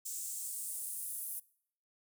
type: noise with high-pass filter sweep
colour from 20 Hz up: white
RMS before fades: -41 dBFS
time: 0.05-1.4 s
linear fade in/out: 10 ms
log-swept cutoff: 7300 to 11000 Hz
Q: 2.7
effects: noise-tail reverb RT60 0.6 s tail -22 dB re dry

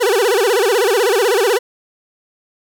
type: tone with vibrato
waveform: 40% pulse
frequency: 434.6 Hz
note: A4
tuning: 21 cents flat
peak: -11 dBFS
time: 0-1.59 s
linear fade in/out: 20 ms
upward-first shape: sine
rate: 16 Hz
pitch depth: 250 cents each way
effects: none

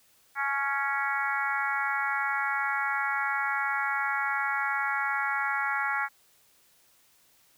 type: harmonic tone with a mistuned harmonic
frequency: 277.2 Hz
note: C#4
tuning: in tune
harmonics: 3 / 4 / 5 / 6 / 7 / 8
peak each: -33 / -35 / -31 / -33 / -34 / -36 dBFS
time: 0.35-6.09 s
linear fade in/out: 50 ms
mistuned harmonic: 3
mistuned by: +20 cents
effects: white hiss -63 dBFS RMS until 7.57 s

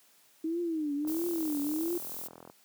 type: tone with vibrato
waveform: sine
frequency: 314.8 Hz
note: D#4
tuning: 20 cents sharp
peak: -29 dBFS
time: 0.44-1.98 s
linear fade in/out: 5 ms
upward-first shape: triangle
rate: 1.5 Hz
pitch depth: 190 cents each way
type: click train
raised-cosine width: 1 ms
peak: -33 dBFS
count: 62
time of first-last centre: 1.05-2.499 s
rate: 42.1 Hz
type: noise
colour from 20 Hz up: violet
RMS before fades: -40 dBFS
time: 1.07-2.28 s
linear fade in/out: 10 ms
effects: white hiss -63 dBFS RMS until 2.64 s + high-pass 150 Hz 12 dB/octave

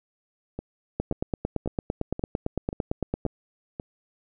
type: two click trains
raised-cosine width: 2 ms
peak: -19 / -12 dBFS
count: 7 / 21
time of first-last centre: 0.59-3.799 / 1-3.252 s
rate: 1.87 / 8.88 Hz
effects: none

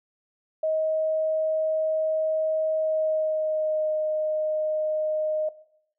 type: tone with pitch glide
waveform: sine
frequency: 630 to 618.5 Hz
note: D#5 to D#5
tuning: +21 to -10 cents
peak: -22 dBFS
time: 0.63-5.49 s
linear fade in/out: 5 ms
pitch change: -31 cents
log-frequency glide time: 2.77-3.92 s
effects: noise-tail reverb RT60 0.7 s tail -18 dB re dry

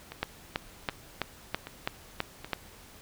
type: two click trains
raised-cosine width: 0.3 ms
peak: -12 / -23 dBFS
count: 8 / 4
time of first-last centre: 0.23-2.533 / 0.12-2.446 s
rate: 3.04 / 1.29 Hz
effects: pink hiss -52 dBFS RMS until 3.01 s

